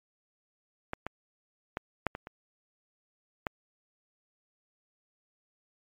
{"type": "clicks", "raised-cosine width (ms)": 0.5, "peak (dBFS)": [-18, -19, -17, -11, -21, -26, -15], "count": 7, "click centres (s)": [0.934, 1.066, 1.771, 2.067, 2.151, 2.271, 3.468], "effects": ["MP3 96 kbps"]}